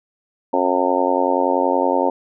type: harmonic tone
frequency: 90.6 Hz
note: F#2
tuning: 36 cents flat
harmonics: 3 / 4 / 5 / 6 / 7 / 8 / 9 / 10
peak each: -23 / -24 / -25 / -21 / -25 / -25 / -27 / -21 dBFS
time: 0.53-2.1 s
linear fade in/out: 5 ms
effects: none